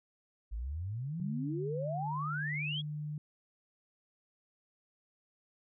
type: exponential sweep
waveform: sine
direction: up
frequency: 50.1 to 3399 Hz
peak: -35 dBFS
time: 0.51-2.82 s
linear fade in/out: 20 ms
type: tone with pitch glide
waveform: sine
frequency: 146.83 to 150 Hz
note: D3 to D3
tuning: 0 to +37 cents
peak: -36 dBFS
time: 1.2-3.18 s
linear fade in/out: 2 ms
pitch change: +37 cents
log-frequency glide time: 1.56-1.83 s
effects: none